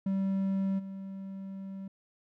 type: tone with level steps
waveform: triangle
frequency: 193.5 Hz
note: G3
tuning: 22 cents flat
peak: -25 / -36 dBFS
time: 0.06-1.88 s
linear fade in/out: 5 ms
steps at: 0.78 s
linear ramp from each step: 20 ms
effects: none